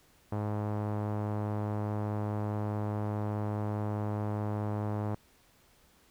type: tone with low-pass filter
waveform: sawtooth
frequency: 104.8 Hz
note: G#2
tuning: 16 cents sharp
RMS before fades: -33 dBFS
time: 0.32-5.15 s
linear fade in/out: 5 ms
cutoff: 950 Hz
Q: 1.3
effects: pink hiss -64 dBFS RMS until 6.1 s

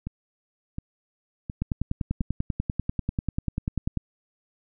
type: two click trains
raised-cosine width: 5 ms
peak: -13 / -19 dBFS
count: 25 / 4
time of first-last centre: 1.62-3.973 / 0.07-2.213 s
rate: 10.2 / 1.4 Hz
effects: none

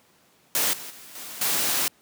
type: noise with level steps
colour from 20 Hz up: white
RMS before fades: -23 / -38 / -45 / -38 / -24 dBFS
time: 0.55-1.88 s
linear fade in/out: 0 ms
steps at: 0.73 / 0.9 / 1.15 / 1.41 s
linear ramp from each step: 5 ms
effects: pink hiss -60 dBFS RMS until 2.01 s + high-pass 150 Hz 12 dB/octave

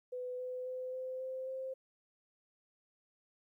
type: tone with pitch steps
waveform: sine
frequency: 500 / 504.9 / 509.9 / 514.9 / 520 / 525.2 Hz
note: B4 / B4 / C5 / C5 / C5 / C5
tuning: +21 / +38 / -45 / -28 / -11 / +6 cents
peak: -38 dBFS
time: 0.12-1.74 s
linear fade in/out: 10 ms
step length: 270 ms
effects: 13-bit

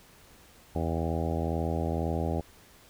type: harmonic tone with a mistuned harmonic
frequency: 82 Hz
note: E2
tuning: 9 cents flat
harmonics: 1 / 2 / 3 / 4 / 5 / 6 / 7 / 8 / 9 / 10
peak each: -31 / -34 / -36 / -37 / -38 / -39 / -39 / -40 / -41 / -41 dBFS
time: 0.75-2.41 s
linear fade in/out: 5 ms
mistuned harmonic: 10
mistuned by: -31 cents
effects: pink hiss -56 dBFS RMS until 2.89 s

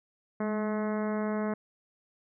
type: harmonic tone with a mistuned harmonic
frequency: 213.9 Hz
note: A3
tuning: 49 cents flat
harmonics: 1 / 2 / 3 / 4 / 5 / 6 / 7 / 8 / 9 / 10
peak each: -30 / -35 / -36 / -43 / -42 / -45 / -46 / -49 / -50 / -52 dBFS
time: 0.4-1.54 s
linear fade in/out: 5 ms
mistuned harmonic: 1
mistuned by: -29 cents
effects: none

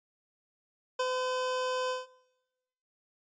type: tone with ADSR envelope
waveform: 25% pulse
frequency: 509 Hz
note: C5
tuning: 48 cents flat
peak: -23 dBFS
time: 0.99-2.07 s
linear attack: 8 ms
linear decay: 45 ms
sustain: -3 dB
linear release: 170 ms
effects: noise-tail reverb RT60 1.0 s tail -20 dB re dry + resampled to 16000 Hz

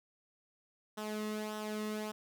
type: tone with flanger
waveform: sawtooth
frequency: 213.4 Hz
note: G#3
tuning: 47 cents sharp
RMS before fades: -39 dBFS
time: 0.97-2.12 s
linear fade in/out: 10 ms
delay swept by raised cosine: 0.43 to 1.3 ms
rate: 1.7 Hz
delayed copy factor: -0.6
effects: none

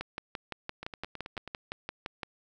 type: two click trains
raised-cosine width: 0.3 ms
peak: -24 / -19 dBFS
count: 7 / 14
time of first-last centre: 0.83-1.477 / 0.01-2.232 s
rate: 9.28 / 5.85 Hz
effects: none

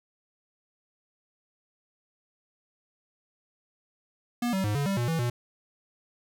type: tone with pitch steps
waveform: square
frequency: 240.6 / 191.5 / 104.6 / 142.3 / 196.2 / 120.2 / 163.8 / 120.8 Hz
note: B3 / G3 / G#2 / C#3 / G3 / B2 / E3 / B2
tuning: -45 / -40 / +13 / +46 / +2 / -46 / -11 / -38 cents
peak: -26 dBFS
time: 4.42-5.3 s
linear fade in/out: 5 ms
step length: 110 ms
effects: none

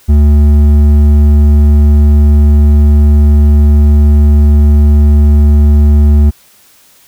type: tone with hard clipping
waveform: triangle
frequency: 73.42 Hz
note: D2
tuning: in tune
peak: -4 dBFS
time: 0.08-6.31 s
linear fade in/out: 20 ms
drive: 11 dB
effects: white hiss -44 dBFS RMS until 7.07 s

